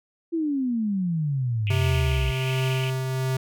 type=exponential sweep; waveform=sine; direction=down; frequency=340.7 to 58.7 Hz; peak=-22 dBFS; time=0.32-2.32 s; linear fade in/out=20 ms
type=band-pass noise; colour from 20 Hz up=white; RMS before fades=-35 dBFS; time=1.67-2.9 s; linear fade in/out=0 ms; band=2200 to 3100 Hz; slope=96 dB/octave
type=tone with tremolo; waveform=square; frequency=130.81 Hz; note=C3; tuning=in tune; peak=-22 dBFS; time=1.7-3.37 s; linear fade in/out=5 ms; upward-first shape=triangle; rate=1.3 Hz; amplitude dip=40%
effects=none